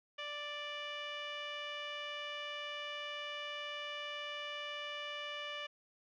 15% pulse tone with low-pass filter, 587.3 Hz, D5, in tune, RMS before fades -43 dBFS, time 0.18-5.67 s, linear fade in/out 10 ms, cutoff 3300 Hz, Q 9.1, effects none

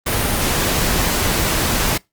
pink noise, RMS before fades -18 dBFS, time 0.06-1.98 s, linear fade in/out 10 ms, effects noise-tail reverb RT60 0.2 s tail -24 dB re dry + Opus 32 kbps

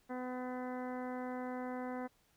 harmonic tone, 252 Hz, B3, 35 cents sharp, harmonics 1 / 2 / 3 / 4 / 5 / 6 / 7 / 8, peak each -41 / -44 / -46 / -50 / -55 / -54 / -57 / -57 dBFS, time 0.09-2.08 s, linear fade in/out 20 ms, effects pink hiss -72 dBFS RMS until 2.36 s

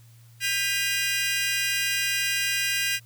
sawtooth tone cluster, 1592 / 1978 / 2468 / 2811 Hz, G6 / B6 / D#7 / F7, +26 / +2 / -15 / +11 cents, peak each -26 dBFS, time 0.4-3 s, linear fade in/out 50 ms, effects added 116 Hz sine -49 dBFS peak until 3.05 s + white hiss -60 dBFS RMS until 3.05 s

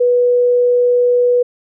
sine tone, 489.7 Hz, B4, 15 cents flat, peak -9 dBFS, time 0-1.43 s, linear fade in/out 10 ms, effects none

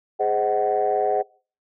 sine chord, Ab dominant seventh, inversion none, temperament just, 415.3 / 519.1 / 623 / 747.5 Hz, Ab4 / C5 / Eb5 / Gb5, 0 / -14 / +2 / +17 cents, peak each -23 / -26 / -25 / -21 dBFS, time 0.19-1.23 s, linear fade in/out 20 ms, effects noise-tail reverb RT60 0.4 s tail -24 dB re dry + tanh soft clip ceiling -11 dBFS

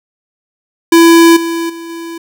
square tone with level steps, 333.8 Hz, E4, 22 cents sharp, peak -3 / -15 / -25 / -23 dBFS, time 0.92-2.18 s, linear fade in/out 5 ms, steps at 1.36 / 1.69 / 1.89 s, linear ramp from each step 10 ms, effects none

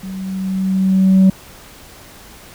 sine tone with level ramp, 189.9 Hz, F#3, 45 cents sharp, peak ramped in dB -25 to -3 dBFS, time 0.03-1.3 s, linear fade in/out 5 ms, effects tanh soft clip ceiling -5 dBFS + pink hiss -40 dBFS RMS until 2.54 s

